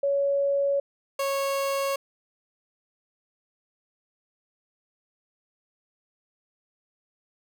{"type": "tone pair in turn", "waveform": ["sine", "30% pulse"], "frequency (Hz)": [560, 550.7], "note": ["C#5", "C#5"], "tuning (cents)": [18, -11], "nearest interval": "unison", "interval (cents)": 29, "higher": "first", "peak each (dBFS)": [-21, -22], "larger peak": "first", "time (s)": [[0.03, 0.8], [1.19, 1.96]], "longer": "neither", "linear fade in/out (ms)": 5, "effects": []}